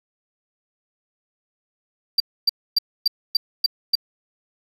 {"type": "tone bursts", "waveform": "triangle", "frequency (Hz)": 4699, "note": "D8", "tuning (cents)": 0, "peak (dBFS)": -12, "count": 7, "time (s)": [2.18, 3.954], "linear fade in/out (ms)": 5, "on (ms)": 22, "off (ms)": 270, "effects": []}